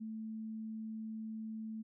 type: tone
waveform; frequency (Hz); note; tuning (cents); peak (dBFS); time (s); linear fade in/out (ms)
sine; 220; A3; 0; -40; 0-1.83; 20
effects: none